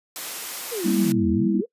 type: high-pass noise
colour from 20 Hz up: white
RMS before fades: -32 dBFS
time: 0.16-1.12 s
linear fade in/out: 0 ms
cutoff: 280 Hz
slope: 12 dB/octave
type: exponential two-way sweep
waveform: sine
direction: down then up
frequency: 506 to 74.8 to 506 Hz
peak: -26 dBFS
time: 0.71-1.66 s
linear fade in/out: 20 ms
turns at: 1.31 s
type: chord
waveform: sine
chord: E diminished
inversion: first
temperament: just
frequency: 197.78 / 237.3 / 329.6 Hz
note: G3 / Bb3 / E4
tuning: +16 / +31 / 0 cents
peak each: -22 / -24 / -23 dBFS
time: 0.84-1.62 s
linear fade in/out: 20 ms
effects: noise-tail reverb RT60 0.1 s tail -24 dB re dry + resampled to 32000 Hz